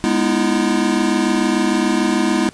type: chord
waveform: square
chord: E major seventh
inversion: first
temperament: equal with one note detuned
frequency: 207.7 / 246.9 / 311.1 / 337.9 Hz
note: G#3 / B3 / D#4 / E4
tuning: 0 / 0 / 0 / +43 cents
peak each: -21 dBFS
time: 0.04-2.49 s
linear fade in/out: 0 ms
effects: pink hiss -44 dBFS RMS until 2.53 s + resampled to 22050 Hz